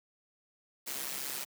white noise with amplitude modulation, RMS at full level -35 dBFS, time 0.86-1.45 s, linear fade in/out 20 ms, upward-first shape sine, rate 135 Hz, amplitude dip 70%, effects high-pass 150 Hz 12 dB/octave

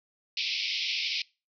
pink band-pass noise, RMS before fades -31 dBFS, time 0.37-1.22 s, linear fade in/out 2 ms, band 2200 to 5400 Hz, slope 96 dB/octave, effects noise-tail reverb RT60 0.3 s tail -24 dB re dry

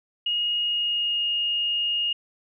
sine tone with pitch glide, 2871 to 2850 Hz, F7 to F7, +47 to +34 cents, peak -22 dBFS, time 0.26-2.13 s, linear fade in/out 5 ms, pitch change -13 cents, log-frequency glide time 0.59-1.26 s, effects none

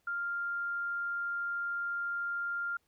sine tone, 1396.9 Hz, F6, in tune, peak -32 dBFS, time 0.07-2.77 s, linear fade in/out 5 ms, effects pink hiss -75 dBFS RMS until 2.87 s

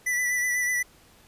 square tone with vibrato, 1975.5 Hz, B6, in tune, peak -24 dBFS, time 0.06-0.83 s, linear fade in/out 10 ms, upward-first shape sine, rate 8.1 Hz, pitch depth 25 cents each way, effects pink hiss -56 dBFS RMS until 1.27 s + resampled to 32000 Hz

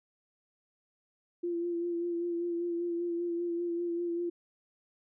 sine tone with vibrato, 343.8 Hz, F4, 27 cents flat, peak -30 dBFS, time 1.43-4.3 s, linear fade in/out 10 ms, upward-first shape sine, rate 5.1 Hz, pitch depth 26 cents each way, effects none

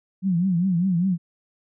sine tone with vibrato, 180 Hz, F#3, 47 cents flat, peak -18 dBFS, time 0.22-1.18 s, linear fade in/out 50 ms, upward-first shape triangle, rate 5 Hz, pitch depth 160 cents each way, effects none

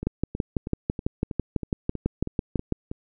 two click trains, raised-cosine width 3 ms, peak -10 / -18 dBFS, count 17 / 10, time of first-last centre 0.07-2.723 / 0.03-2.915 s, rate 6.03 / 3.12 Hz, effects none

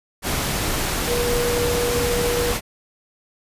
sine tone in noise, 481.4 Hz, B4, 44 cents flat, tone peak -21 dBFS, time 1.06-2.55 s, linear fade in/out 50 ms, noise pink, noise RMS -23 dBFS, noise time 0.22-2.61 s, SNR -1 dB, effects resampled to 32000 Hz

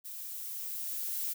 violet noise with level ramp, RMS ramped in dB -43 to -34 dBFS, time 0.04-1.34 s, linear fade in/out 20 ms, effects none

